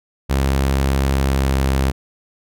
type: tone with pitch glide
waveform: sawtooth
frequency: 67.7 to 66.88 Hz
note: C#2 to C2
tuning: -40 to +39 cents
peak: -11 dBFS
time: 0.29-1.92 s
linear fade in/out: 20 ms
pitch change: -21 cents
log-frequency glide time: 1.16-1.67 s
effects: none